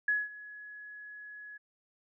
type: tone with ADSR envelope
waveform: sine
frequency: 1687 Hz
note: G#6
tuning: 27 cents sharp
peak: -24 dBFS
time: 0.08-1.58 s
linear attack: 4 ms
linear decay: 200 ms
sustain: -20 dB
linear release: 15 ms
effects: none